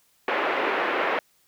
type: band-pass noise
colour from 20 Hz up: pink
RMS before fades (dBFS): -25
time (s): 0.28-1.19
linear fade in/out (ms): 2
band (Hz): 360 to 2500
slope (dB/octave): 24
effects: white hiss -64 dBFS RMS until 1.47 s